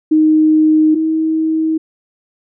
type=tone pair in turn; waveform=sine; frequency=311.1 / 318 Hz; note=D#4 / D#4; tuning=0 / +38 cents; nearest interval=unison; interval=38 cents; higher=second; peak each=-7 / -12 dBFS; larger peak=first; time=0.11-0.95 / 0.95-1.78 s; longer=first; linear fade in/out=10 ms; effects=none

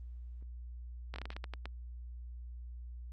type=slowing click train; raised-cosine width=0.3 ms; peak=-26 dBFS; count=10; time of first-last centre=1.14-1.656 s; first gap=20 ms; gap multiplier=1.25; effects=added 60 Hz sine -43 dBFS peak until 3.12 s + Opus 24 kbps

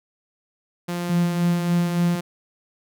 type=tone; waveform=sawtooth; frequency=174.61 Hz; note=F3; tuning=in tune; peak=-21 dBFS; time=0.88-2.21 s; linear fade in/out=10 ms
type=tone with vibrato; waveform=sine; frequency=171.1 Hz; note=F3; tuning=35 cents flat; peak=-19 dBFS; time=1.09-2.16 s; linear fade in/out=10 ms; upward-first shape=square; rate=11 Hz; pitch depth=12 cents each way
effects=none

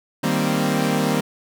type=chord; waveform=sawtooth; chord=C minor seventh; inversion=first; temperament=equal; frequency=155.56 / 196 / 233.1 / 261.6 Hz; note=Eb3 / G3 / Bb3 / C4; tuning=0 / 0 / 0 / 0 cents; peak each=-20 dBFS; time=0.23-1.21 s; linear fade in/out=10 ms; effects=none

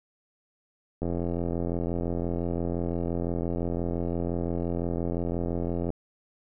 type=click train; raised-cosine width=2 ms; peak=-17 dBFS; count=420; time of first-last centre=1.02-5.903 s; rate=85.8 Hz; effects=none

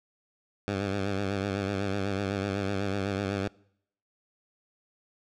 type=tone with vibrato; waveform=10% pulse; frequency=98.8 Hz; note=G2; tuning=14 cents sharp; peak=-20 dBFS; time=0.68-3.48 s; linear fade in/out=0 ms; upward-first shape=sine; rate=8 Hz; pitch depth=60 cents each way; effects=noise-tail reverb RT60 0.7 s tail -24 dB re dry + low-pass 5000 Hz 12 dB/octave

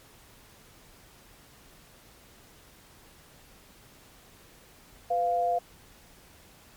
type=tone pair together; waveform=sine; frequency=501 / 697.2 Hz; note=B4 / F5; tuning=+25 / -3 cents; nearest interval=tritone; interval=572 cents; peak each=-31 / -24 dBFS; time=5.1-5.59 s; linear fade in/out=10 ms; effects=pink hiss -55 dBFS RMS until 6.76 s + MP3 96 kbps

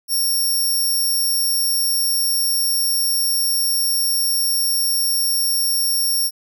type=tone; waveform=5% pulse; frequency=5510 Hz; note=F8; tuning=24 cents flat; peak=-11 dBFS; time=0.08-6.31 s; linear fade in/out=50 ms; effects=none

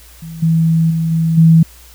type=tone with level steps; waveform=sine; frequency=163 Hz; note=E3; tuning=19 cents flat; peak=-26 / -9 / -13 / -11 / -4 dBFS; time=0.22-1.63 s; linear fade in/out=5 ms; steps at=0.42 / 0.9 / 1.11 / 1.37 s; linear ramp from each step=10 ms; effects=added 60 Hz sine -41 dBFS peak until 1.94 s + white hiss -43 dBFS RMS until 1.94 s

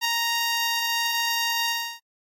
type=tone with ADSR envelope; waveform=10% pulse; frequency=932.3 Hz; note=A#5; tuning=in tune; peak=-11 dBFS; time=0.01-2 s; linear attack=39 ms; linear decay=5 ms; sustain=-3 dB; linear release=310 ms; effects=AAC 48 kbps

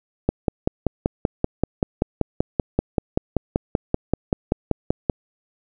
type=click train; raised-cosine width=2 ms; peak=-4 dBFS; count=26; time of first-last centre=0.29-5.098 s; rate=5.2 Hz; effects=none

